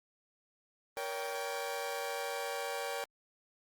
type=chord; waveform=sawtooth; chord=G diminished; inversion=first; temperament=just; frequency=470.4 / 564.5 / 784 Hz; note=Bb4 / Db5 / G5; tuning=+16 / +31 / 0 cents; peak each=-37 / -36 / -37 dBFS; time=0.97-3.04 s; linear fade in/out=0 ms; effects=Opus 24 kbps